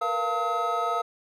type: tone cluster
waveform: triangle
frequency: 461.1 / 483 / 694 / 902 / 1278 Hz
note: A#4 / B4 / F5 / A5 / D#6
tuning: -19 / -39 / -11 / +43 / +46 cents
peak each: -34 / -33 / -27 / -33 / -25 dBFS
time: 0.01-1.02 s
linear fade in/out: 10 ms
effects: none